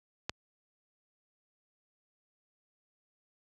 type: click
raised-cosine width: 0.2 ms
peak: -15 dBFS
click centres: 0.295 s
effects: high-pass 60 Hz 12 dB/octave